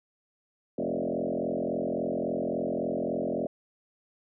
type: tone with frequency modulation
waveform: sine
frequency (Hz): 416.2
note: G#4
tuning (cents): +4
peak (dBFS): -27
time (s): 0.78-3.47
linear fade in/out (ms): 5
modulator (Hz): 43.6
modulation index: 5.2
effects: none